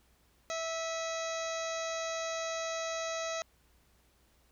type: harmonic tone with a mistuned harmonic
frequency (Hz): 654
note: E5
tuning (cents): -14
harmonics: 1 / 2 / 3 / 4 / 5 / 6 / 7 / 8 / 9 / 10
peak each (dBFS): -36 / -41 / -44 / -46 / -51 / -45 / -54 / -51 / -48 / -45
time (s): 0.5-3.42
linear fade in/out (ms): 0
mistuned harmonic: 4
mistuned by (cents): -58
effects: added 60 Hz sine -69 dBFS peak until 4.51 s + pink hiss -69 dBFS RMS until 4.51 s